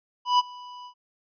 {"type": "tone with ADSR envelope", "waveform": "square", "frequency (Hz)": 987.8, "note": "B5", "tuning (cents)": 0, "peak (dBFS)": -16, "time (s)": [0.25, 0.94], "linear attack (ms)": 140, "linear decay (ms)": 26, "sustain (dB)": -24, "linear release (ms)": 81, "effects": ["resampled to 11025 Hz"]}